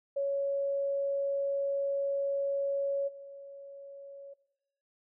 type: tone with level steps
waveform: sine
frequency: 557 Hz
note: C#5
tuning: 8 cents sharp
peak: -28 / -44 dBFS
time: 0.16-4.34 s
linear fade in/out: 10 ms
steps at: 3.07 s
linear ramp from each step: 20 ms
effects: noise-tail reverb RT60 1.0 s tail -20 dB re dry